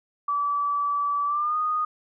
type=tone with pitch glide; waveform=sine; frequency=1153 to 1235.8 Hz; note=D6 to D#6; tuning=-32 to -12 cents; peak=-22 dBFS; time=0.28-1.85 s; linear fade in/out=5 ms; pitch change=+120 cents; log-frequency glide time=1.26-1.57 s; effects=none